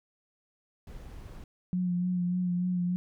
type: noise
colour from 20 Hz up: brown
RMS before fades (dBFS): -44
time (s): 0.87-1.44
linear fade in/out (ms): 2
type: tone with vibrato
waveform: sine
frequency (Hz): 179.1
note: F3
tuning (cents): +44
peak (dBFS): -26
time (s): 1.73-2.96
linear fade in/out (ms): 0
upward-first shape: sine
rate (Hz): 3.4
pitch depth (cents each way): 27
effects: none